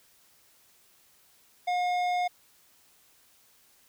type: tone with tanh clipping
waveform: triangle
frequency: 717 Hz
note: F5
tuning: 45 cents sharp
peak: -27 dBFS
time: 1.67-2.28 s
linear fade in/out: 10 ms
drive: 17 dB
effects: white hiss -62 dBFS RMS until 3.88 s